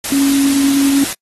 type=tone in noise; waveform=sine; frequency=277.2 Hz; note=C#4; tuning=in tune; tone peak=-10 dBFS; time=0.12-1.04 s; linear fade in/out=2 ms; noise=white; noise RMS=-21 dBFS; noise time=0.04-1.13 s; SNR=+8 dB; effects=noise-tail reverb RT60 0.1 s tail -26 dB re dry + AAC 32 kbps